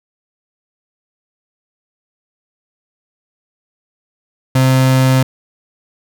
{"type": "tone", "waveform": "35% pulse", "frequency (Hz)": 130.81, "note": "C3", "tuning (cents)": 0, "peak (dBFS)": -7, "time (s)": [4.55, 5.23], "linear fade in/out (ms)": 5, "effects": []}